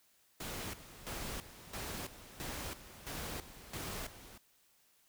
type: noise with tremolo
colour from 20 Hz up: pink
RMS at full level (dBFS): -42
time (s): 0.4-4.38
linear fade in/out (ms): 5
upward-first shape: square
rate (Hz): 1.5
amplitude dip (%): 75
effects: white hiss -70 dBFS RMS until 5.08 s